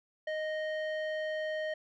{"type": "tone with low-pass filter", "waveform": "square", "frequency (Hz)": 621, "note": "D#5", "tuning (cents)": -3, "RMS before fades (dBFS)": -35, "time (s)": [0.27, 1.74], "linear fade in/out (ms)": 5, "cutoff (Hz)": 2400, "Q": 1.5, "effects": []}